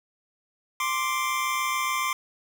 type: tone pair together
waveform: 25% pulse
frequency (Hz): 1047.7 / 1174.7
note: C6 / D6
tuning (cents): +2 / 0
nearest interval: major second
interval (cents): 198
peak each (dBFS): -23 / -25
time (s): 0.8-2.13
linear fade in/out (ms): 2
effects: none